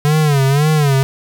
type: tone with vibrato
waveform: square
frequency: 144.8 Hz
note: D3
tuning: 24 cents flat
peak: -11 dBFS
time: 0.05-1.03 s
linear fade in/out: 0 ms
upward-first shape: sine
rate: 1.9 Hz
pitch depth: 130 cents each way
effects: none